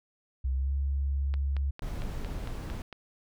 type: tone with pitch glide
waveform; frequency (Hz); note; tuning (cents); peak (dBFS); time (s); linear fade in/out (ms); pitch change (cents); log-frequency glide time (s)
sine; 65.4 to 69.21; C2 to C#2; 0 to -2; -26; 0.44-1.71; 10; +98; 0.54-0.73
type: click train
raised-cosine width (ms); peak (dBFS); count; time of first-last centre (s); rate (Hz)
0.3; -26; 8; 1.34-2.927; 4.41
type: noise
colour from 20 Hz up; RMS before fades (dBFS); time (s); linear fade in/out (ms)
brown; -35; 1.82-2.82; 2
effects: none